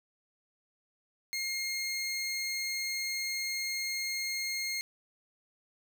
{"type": "tone", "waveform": "20% pulse", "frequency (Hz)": 2135, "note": "C7", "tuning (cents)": 34, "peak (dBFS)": -27, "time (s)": [1.33, 4.81], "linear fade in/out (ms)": 0, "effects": []}